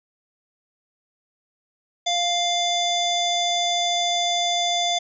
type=harmonic tone; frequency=698.5 Hz; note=F5; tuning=in tune; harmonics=1 / 3 / 5 / 7 / 9 / 10; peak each=-23 / -32 / -23 / -35 / -33 / -35 dBFS; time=2.06-4.99 s; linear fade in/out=10 ms; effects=none